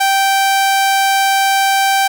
sawtooth tone, 781 Hz, G5, 7 cents flat, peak -7 dBFS, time 0-2.08 s, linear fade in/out 10 ms, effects none

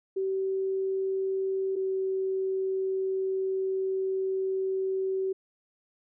sine tone pair in turn, 383.7 / 381.3 Hz, G4 / G4, -37 / -48 cents, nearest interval unison, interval 11 cents, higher first, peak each -26 dBFS, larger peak neither, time 0.16-1.76 / 1.76-5.33 s, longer second, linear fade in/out 10 ms, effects none

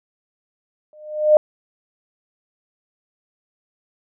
sine tone with exponential growth, 608 Hz, D#5, 40 cents flat, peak -5 dBFS, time 0.93-1.37 s, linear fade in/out 1 ms, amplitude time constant 94 ms, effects none

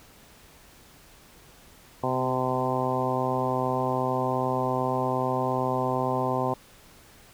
harmonic tone with a mistuned harmonic, 128.7 Hz, C3, 28 cents flat, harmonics 1 / 2 / 3 / 4 / 5 / 6 / 7 / 8, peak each -32 / -32 / -32 / -32 / -32 / -32 / -32 / -32 dBFS, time 2.03-6.54 s, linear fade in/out 5 ms, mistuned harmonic 2, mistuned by -17 cents, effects pink hiss -53 dBFS RMS until 7.33 s

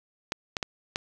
clicks, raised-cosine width 0.2 ms, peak -11 dBFS, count 4, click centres 0.321 / 0.568 / 0.628 / 0.959 s, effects none

